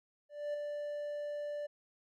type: tone with ADSR envelope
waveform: triangle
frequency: 587.3 Hz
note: D5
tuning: in tune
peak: -31 dBFS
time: 0.29-1.67 s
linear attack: 250 ms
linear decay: 5 ms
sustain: -4 dB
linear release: 14 ms
effects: none